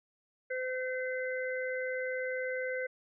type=harmonic tone; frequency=512 Hz; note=C5; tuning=38 cents flat; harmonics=1 / 3 / 4; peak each=-34 / -39 / -40 dBFS; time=0.5-2.87 s; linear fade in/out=10 ms; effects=none